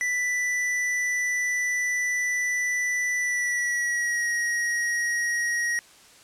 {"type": "tone with pitch glide", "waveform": "square", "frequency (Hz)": [1980, 1891.7], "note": ["B6", "A#6"], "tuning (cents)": [4, 25], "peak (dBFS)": -24, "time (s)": [0.01, 5.79], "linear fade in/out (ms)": 0, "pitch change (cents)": -79, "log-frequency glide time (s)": [3.19, 4.28], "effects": ["white hiss -52 dBFS RMS until 6.23 s", "low-pass 9000 Hz 12 dB/octave"]}